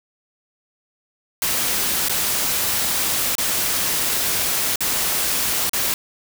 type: noise with dropouts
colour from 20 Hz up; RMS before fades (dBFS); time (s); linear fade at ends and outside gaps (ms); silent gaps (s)
white; -21; 1.42-5.94; 1; 2.085-2.095 / 3.353-3.382 / 4.758-4.806 / 5.695-5.733
effects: none